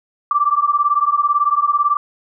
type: beating tone pair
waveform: sine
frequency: 1161 / 1179 Hz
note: D6 / D6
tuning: -20 / +6 cents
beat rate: 18 Hz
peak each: -16 dBFS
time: 0.31-1.97 s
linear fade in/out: 2 ms
effects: none